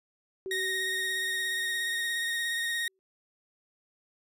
sine tone with exponential decay, 380 Hz, F#4, 46 cents sharp, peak -33 dBFS, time 0.46-2.99 s, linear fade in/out 0 ms, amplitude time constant 550 ms
30% pulse tone with vibrato, 1864.7 Hz, A#6, in tune, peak -26 dBFS, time 0.51-2.88 s, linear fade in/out 2 ms, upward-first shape sine, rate 17 Hz, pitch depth 22 cents each way
effects resampled to 32000 Hz

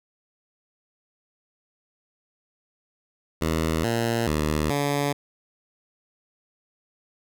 10% pulse tone with pitch steps, 80.3 / 116.2 / 76.4 / 143.1 Hz, E2 / A#2 / D#2 / D3, -45 / -5 / -31 / -45 cents, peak -14 dBFS, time 3.41-5.13 s, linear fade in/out 10 ms, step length 430 ms, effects none

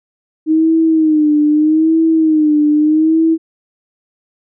sine tone with vibrato, 311.1 Hz, D#4, in tune, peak -8 dBFS, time 0.46-3.38 s, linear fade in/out 50 ms, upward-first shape sine, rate 0.8 Hz, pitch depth 74 cents each way, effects none

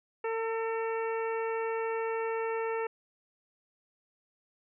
harmonic tone with a mistuned harmonic, 451.7 Hz, A4, 45 cents sharp, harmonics 1 / 2 / 3 / 4 / 5 / 6, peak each -31 / -37 / -41 / -43 / -45 / -47 dBFS, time 0.24-2.87 s, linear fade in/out 5 ms, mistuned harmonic 3, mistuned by -22 cents, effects none

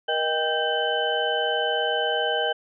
sine tone cluster, 474 / 623 / 795 / 1561 / 3032 Hz, A#4 / D#5 / G5 / G6 / F#7, +29 / +2 / +24 / -8 / +42 cents, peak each -28 dBFS, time 0.08-2.53 s, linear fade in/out 10 ms, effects none

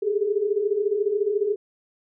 sine tone cluster, 396.1 / 410.3 / 430.3 Hz, G4 / G#4 / A4, +18 / -21 / -39 cents, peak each -25 dBFS, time 0.02-1.56 s, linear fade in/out 10 ms, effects none

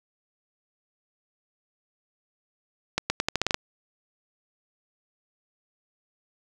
accelerating click train, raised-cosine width 0.2 ms, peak -6 dBFS, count 9, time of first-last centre 2.98-3.544 s, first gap 120 ms, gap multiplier 0.84, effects none

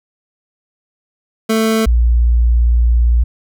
25% pulse / sine tone pair in turn, 221.7 / 58.82 Hz, A3 / A#1, +13 / +16 cents, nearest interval octave + major seventh, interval 2297 cents, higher first, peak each -8 dBFS, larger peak neither, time 1.49-1.86 / 1.86-3.24 s, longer second, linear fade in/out 10 ms, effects none

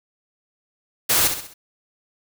white noise with echo, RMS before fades -18 dBFS, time 1.09-1.28 s, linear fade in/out 10 ms, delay 65 ms, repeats 4, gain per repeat -7 dB, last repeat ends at 1.54 s, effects none

